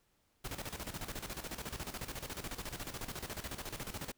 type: noise with tremolo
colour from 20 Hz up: pink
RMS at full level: -41 dBFS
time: 0.44-4.12 s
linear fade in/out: 10 ms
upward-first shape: square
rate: 14 Hz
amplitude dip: 70%
effects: pink hiss -75 dBFS RMS until 4.17 s